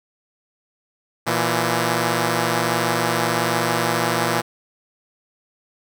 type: tone pair together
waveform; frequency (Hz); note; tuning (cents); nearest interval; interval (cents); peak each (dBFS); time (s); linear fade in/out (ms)
5% pulse; 118.49 / 167.1; A#2 / E3; +29 / +24; tritone; 595; -10; 1.26-4.42; 20
effects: none